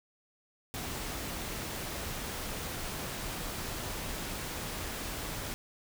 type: noise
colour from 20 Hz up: pink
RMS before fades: -38 dBFS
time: 0.74-5.54 s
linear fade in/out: 0 ms
effects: none